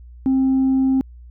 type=tone; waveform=sine; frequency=264.7 Hz; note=C4; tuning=20 cents sharp; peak=-12 dBFS; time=0.26-1.01 s; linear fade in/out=0 ms; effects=tanh soft clip ceiling -12 dBFS + added 60 Hz sine -38 dBFS peak until 1.3 s